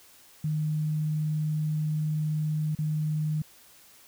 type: tone with dropouts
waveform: sine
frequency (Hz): 153.5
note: D#3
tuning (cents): -23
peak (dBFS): -25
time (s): 0.44-3.42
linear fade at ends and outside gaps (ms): 5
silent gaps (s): 2.751-2.787
effects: white hiss -55 dBFS RMS until 4.07 s